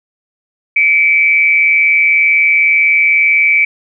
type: tone with amplitude modulation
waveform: sine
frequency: 2301 Hz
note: D7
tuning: 36 cents flat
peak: -4 dBFS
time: 0.76-3.65 s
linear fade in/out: 5 ms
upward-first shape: sine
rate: 160 Hz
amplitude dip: 65%
effects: none